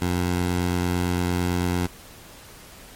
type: tone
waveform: 15% pulse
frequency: 88.9 Hz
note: F2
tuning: 31 cents sharp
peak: -15 dBFS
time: 0.01-1.87 s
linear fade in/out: 10 ms
effects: pink hiss -45 dBFS RMS until 2.95 s + MP3 64 kbps